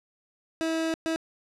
30% pulse tone bursts at uneven times, 324.1 Hz, E4, 29 cents flat, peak -23 dBFS, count 2, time 0.61-0.94 / 1.06-1.16 s, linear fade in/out 0 ms, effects low-pass 8000 Hz 12 dB/octave

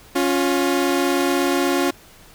sawtooth tone pair together, 277.2 / 353.7 Hz, C#4 / F4, 0 / +22 cents, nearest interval major third, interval 422 cents, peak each -16 dBFS, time 0.15-1.91 s, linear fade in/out 10 ms, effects pink hiss -47 dBFS RMS until 2.34 s

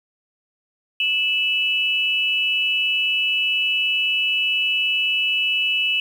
sine tone pair together, 2625 / 2946 Hz, E7 / F#7, -8 / -8 cents, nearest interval major second, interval 200 cents, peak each -20 / -21 dBFS, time 1-6 s, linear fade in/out 2 ms, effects 8-bit

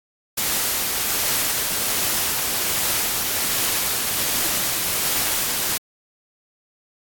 white noise with tremolo, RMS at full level -21 dBFS, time 0.37-5.78 s, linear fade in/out 10 ms, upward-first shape triangle, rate 1.3 Hz, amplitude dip 25%, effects AAC 64 kbps

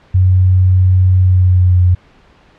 sine tone with pitch glide, 92.5 to 90.13 Hz, F#2 to F#2, 0 to -45 cents, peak -6 dBFS, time 0.14-1.95 s, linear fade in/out 10 ms, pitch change -45 cents, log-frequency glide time 1.19-1.8 s, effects pink hiss -47 dBFS RMS until 2.58 s + low-pass 3000 Hz 12 dB/octave

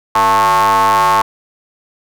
45% pulse ring-modulated tone, 103.9 Hz, G#2, 1 cent sharp, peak -6 dBFS, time 0.15-1.22 s, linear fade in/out 5 ms, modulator 988 Hz, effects 8-bit

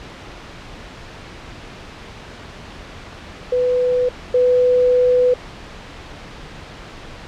sine tone pair in turn, 498.1 / 498.1 Hz, B4 / B4, +15 / +15 cents, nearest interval unison, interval 0 cents, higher neither, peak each -14 / -11 dBFS, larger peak second, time 3.52-4.09 / 4.34-5.34 s, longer second, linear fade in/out 5 ms, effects pink hiss -36 dBFS RMS until 7.27 s + low-pass 4000 Hz 12 dB/octave

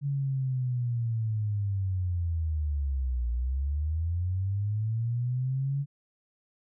sine linear two-way sweep, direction down then up, 142.6 to 58.27 to 142.6 Hz, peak -26 dBFS, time 0.01-5.86 s, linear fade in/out 50 ms, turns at 3.3 s, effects none

